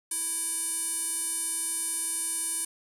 square tone with band-pass filter, 330.6 Hz, E4, 5 cents sharp, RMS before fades -31 dBFS, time 0.11-2.65 s, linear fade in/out 5 ms, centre 9700 Hz, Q 7.8, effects none

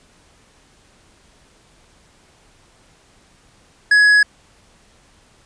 sine tone with tanh clipping, 1679 Hz, G#6, 18 cents sharp, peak -10 dBFS, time 3.91-4.23 s, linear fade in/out 5 ms, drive 8 dB, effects pink hiss -53 dBFS RMS until 5.45 s + resampled to 22050 Hz

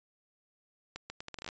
accelerating click train, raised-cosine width 0.2 ms, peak -23 dBFS, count 11, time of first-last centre 0.96-1.488 s, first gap 140 ms, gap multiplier 0.75, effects resampled to 16000 Hz

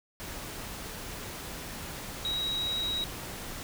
sine tone in noise, 3832 Hz, A#7, 47 cents sharp, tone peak -29 dBFS, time 2.25-3.04 s, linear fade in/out 0 ms, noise pink, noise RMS -40 dBFS, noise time 0.2-3.63 s, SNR +8 dB, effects none

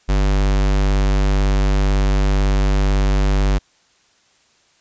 square tone, 49 Hz, G1, in tune, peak -14 dBFS, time 0.08-3.59 s, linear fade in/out 20 ms, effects white hiss -57 dBFS RMS until 4.8 s + resampled to 16000 Hz

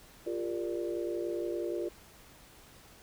sine chord, G minor seventh, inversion third, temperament equal with one note detuned, 349.2 / 399.8 / 466.2 / 587.3 Hz, F4 / G4 / Bb4 / D5, 0 / +34 / 0 / 0 cents, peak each -34 / -40 / -39 / -40 dBFS, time 0.26-1.89 s, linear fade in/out 10 ms, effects pink hiss -56 dBFS RMS until 3.02 s

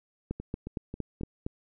two click trains, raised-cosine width 3 ms, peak -24 / -19 dBFS, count 4 / 6, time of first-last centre 0.4-1.211 / 0.31-1.465 s, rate 3.7 / 4.33 Hz, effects none

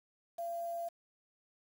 sine tone with quantisation, 682 Hz, F5, 41 cents flat, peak -36 dBFS, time 0.38-0.89 s, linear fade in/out 10 ms, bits 9, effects none

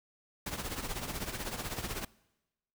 pink noise with tremolo, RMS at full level -35 dBFS, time 0.46-2.05 s, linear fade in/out 5 ms, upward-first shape triangle, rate 16 Hz, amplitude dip 75%, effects noise-tail reverb RT60 1.0 s tail -23 dB re dry

